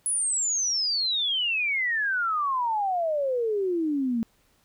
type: exponential sweep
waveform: sine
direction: down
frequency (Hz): 10290 to 222.4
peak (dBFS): -23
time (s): 0.06-4.23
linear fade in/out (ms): 0
effects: pink hiss -65 dBFS RMS until 4.64 s